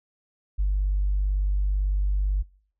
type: tone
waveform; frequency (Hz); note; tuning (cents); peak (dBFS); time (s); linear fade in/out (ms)
sine; 49; G1; 0; -19; 0.58-2.43; 20
effects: noise-tail reverb RT60 0.6 s tail -26 dB re dry + tanh soft clip ceiling -16 dBFS